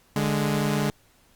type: tone pair together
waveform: sawtooth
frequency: 146.87 / 207.7 Hz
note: D3 / G#3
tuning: 0 / 0 cents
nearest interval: tritone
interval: 600 cents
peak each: -21 dBFS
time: 0.16-0.9 s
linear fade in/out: 2 ms
effects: pink hiss -60 dBFS RMS until 1.35 s + Opus 48 kbps